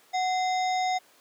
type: harmonic tone with a mistuned harmonic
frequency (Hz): 740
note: F#5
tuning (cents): 0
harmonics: 1 / 3 / 5 / 7 / 9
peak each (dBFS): -24 / -34 / -38 / -41 / -43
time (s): 0.13-0.99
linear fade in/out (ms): 20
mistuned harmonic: 3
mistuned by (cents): -120
effects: pink hiss -58 dBFS RMS until 1.2 s + high-pass 400 Hz 12 dB/octave